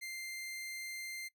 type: tone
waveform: sawtooth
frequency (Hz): 2093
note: C7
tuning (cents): 0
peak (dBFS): -38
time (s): 0.01-1.29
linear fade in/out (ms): 20
effects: noise-tail reverb RT60 0.1 s tail -20 dB re dry